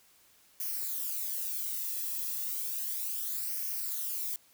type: noise with flanger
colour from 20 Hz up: violet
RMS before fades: -35 dBFS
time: 0.6-4.36 s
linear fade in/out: 2 ms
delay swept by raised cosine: 0.26 to 1.36 ms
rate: 0.33 Hz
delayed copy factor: -0.65
effects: white hiss -63 dBFS RMS until 4.53 s